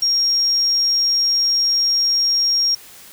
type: tone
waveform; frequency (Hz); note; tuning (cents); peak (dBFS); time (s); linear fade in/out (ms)
sine; 5580; F8; -2; -14; 0.02-2.75; 5
effects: white hiss -42 dBFS RMS until 3.12 s